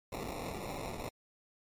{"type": "noise with sample-and-hold", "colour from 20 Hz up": "white", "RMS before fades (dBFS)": -40, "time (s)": [0.12, 1.09], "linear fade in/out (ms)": 5, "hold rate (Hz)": 1575, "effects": ["MP3 64 kbps"]}